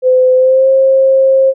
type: tone with pitch glide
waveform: sine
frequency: 511 to 533.3 Hz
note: C5 to C5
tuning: -41 to +33 cents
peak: -5 dBFS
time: 0.02-1.54 s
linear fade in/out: 50 ms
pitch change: +74 cents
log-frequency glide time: 0.35-0.69 s
effects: none